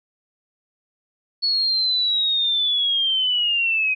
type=linear sweep; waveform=sine; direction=down; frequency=4402 to 2502 Hz; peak=-17 dBFS; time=1.42-3.95 s; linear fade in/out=20 ms; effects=MP3 96 kbps